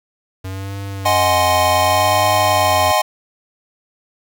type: tone with vibrato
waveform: square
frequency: 93.5 Hz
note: F#2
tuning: 19 cents sharp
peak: -24 dBFS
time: 0.44-2.92 s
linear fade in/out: 10 ms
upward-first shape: sine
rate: 0.67 Hz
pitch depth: 99 cents each way
type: chord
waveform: square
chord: Ab dominant seventh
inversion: second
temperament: equal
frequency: 622.3 / 740 / 830.6 / 1046.5 Hz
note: Eb5 / Gb5 / Ab5 / C6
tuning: 0 / 0 / 0 / 0 cents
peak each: -19 dBFS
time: 1.05-3.02 s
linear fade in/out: 10 ms
effects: 7-bit